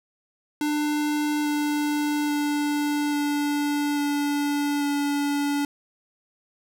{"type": "tone with pitch steps", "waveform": "square", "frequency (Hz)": [297.9, 295.7, 293.5, 291.3, 289.1, 286.9], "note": ["D4", "D4", "D4", "D4", "D4", "D4"], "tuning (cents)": [25, 12, -1, -14, -27, -40], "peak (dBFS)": -23, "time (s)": [0.61, 5.65], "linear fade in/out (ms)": 2, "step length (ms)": 840, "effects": []}